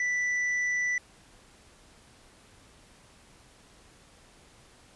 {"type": "tone with hard clipping", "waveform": "sine", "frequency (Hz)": 1975.5, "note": "B6", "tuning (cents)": 0, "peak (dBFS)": -27, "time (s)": [0, 0.98], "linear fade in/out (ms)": 2, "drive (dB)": 4, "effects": ["pink hiss -57 dBFS RMS until 4.95 s", "resampled to 24000 Hz"]}